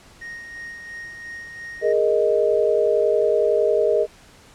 triangle tone with tremolo, 1864.7 Hz, A#6, in tune, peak -30 dBFS, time 0.21-1.93 s, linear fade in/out 10 ms, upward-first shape sine, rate 2.9 Hz, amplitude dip 40%
sine chord, Ab suspended second, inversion none, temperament equal, 415.3 / 466.2 / 622.3 Hz, Ab4 / Bb4 / Eb5, 0 / 0 / 0 cents, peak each -20 dBFS, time 1.81-4.07 s, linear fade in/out 50 ms
effects pink hiss -49 dBFS RMS until 4.54 s + low-pass 9000 Hz 12 dB/octave

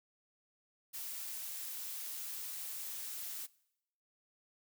blue noise, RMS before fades -43 dBFS, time 0.93-3.47 s, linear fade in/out 20 ms, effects noise-tail reverb RT60 0.8 s tail -22 dB re dry

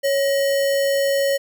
sine tone with sample-and-hold, 554.4 Hz, C#5, in tune, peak -16 dBFS, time 0.03-1.38 s, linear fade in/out 20 ms, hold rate 2450 Hz, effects none

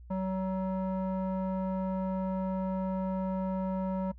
square tone with low-pass filter, 188.6 Hz, F#3, 33 cents sharp, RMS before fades -32 dBFS, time 0.1-4.12 s, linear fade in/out 10 ms, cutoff 850 Hz, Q 2.3, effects noise-tail reverb RT60 0.1 s tail -22 dB re dry + added 60 Hz sine -47 dBFS peak until 4.18 s

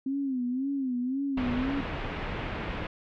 sine tone with vibrato, 261.6 Hz, C4, in tune, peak -27 dBFS, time 0.06-1.81 s, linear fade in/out 5 ms, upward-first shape sine, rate 1.9 Hz, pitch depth 120 cents each way
pink low-pass noise, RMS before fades -34 dBFS, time 1.37-2.87 s, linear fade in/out 5 ms, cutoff 2900 Hz, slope 24 dB/octave
effects none

